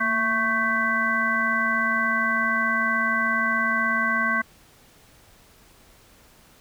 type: harmonic tone with a mistuned harmonic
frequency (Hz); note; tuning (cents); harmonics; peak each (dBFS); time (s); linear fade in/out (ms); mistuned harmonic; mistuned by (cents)
221.1; A3; +9; 1 / 3 / 5 / 7 / 9; -30 / -34 / -26 / -23 / -27; 0-4.42; 10; 1; +62
effects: pink hiss -54 dBFS RMS until 6.6 s